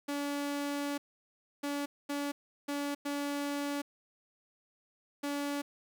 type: tone bursts at uneven times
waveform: sawtooth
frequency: 286.1 Hz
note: D4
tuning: 45 cents flat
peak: -29 dBFS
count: 6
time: 0.08-0.98 / 1.63-1.86 / 2.09-2.32 / 2.68-2.95 / 3.05-3.82 / 5.23-5.62 s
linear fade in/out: 10 ms
effects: 11-bit